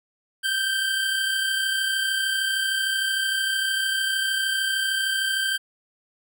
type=tone pair together; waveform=25% pulse; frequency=1537 / 1570.2 Hz; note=G6 / G6; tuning=-35 / +2 cents; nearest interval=unison; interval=37 cents; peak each=-27 / -19 dBFS; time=0.43-5.58 s; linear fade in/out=20 ms; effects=none